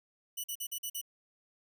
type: tone bursts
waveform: 5% pulse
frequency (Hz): 2960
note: F#7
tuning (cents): 0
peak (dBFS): -27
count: 6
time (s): 0.37-1.015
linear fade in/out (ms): 10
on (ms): 70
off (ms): 45
effects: none